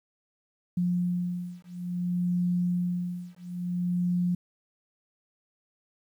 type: beating tone pair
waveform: sine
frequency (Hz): 177.1 / 177.68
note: F3 / F3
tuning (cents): +24 / +30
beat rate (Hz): 0.58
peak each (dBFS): -29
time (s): 0.77-4.35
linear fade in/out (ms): 5
effects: 10-bit